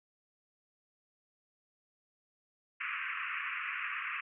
white band-pass noise, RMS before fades -38 dBFS, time 2.8-4.21 s, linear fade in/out 10 ms, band 1100 to 2700 Hz, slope 96 dB/octave, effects none

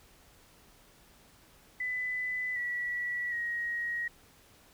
sine tone with pitch steps, 2000 / 1944.2 / 1889.9 Hz, B6 / B6 / A#6, +21 / -28 / +23 cents, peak -31 dBFS, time 1.8-4.08 s, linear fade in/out 5 ms, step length 760 ms, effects pink hiss -60 dBFS RMS until 4.73 s

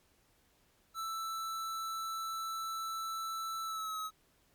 square tone with pitch glide, 1323 to 1280.2 Hz, E6 to D#6, +6 to +49 cents, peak -37 dBFS, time 0.94-4.11 s, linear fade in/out 50 ms, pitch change -57 cents, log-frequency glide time 3.64-3.98 s, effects pink hiss -70 dBFS RMS until 4.54 s + MP3 96 kbps

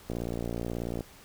click train, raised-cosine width 2 ms, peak -20 dBFS, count 54, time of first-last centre 0.1-1.008 s, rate 58.4 Hz, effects pink hiss -53 dBFS RMS until 1.24 s

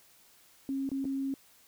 sine tone with dropouts, 271.3 Hz, C#4, 37 cents flat, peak -30 dBFS, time 0.69-1.34 s, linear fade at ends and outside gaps 1 ms, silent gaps 0.891-0.916 / 1.044-1.052 s, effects white hiss -61 dBFS RMS until 1.67 s

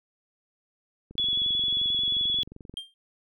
click train, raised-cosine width 3 ms, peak -31 dBFS, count 38, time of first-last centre 1.11-2.74 s, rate 22.7 Hz
sine tone with vibrato, 3389 Hz, G#7, 34 cents sharp, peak -23 dBFS, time 1.18-2.43 s, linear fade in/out 0 ms, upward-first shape sine, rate 11 Hz, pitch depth 14 cents each way
triangle tone with exponential decay, 3185 Hz, G7, 27 cents sharp, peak -27 dBFS, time 2.77-2.94 s, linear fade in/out 1 ms, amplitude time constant 36 ms
effects none

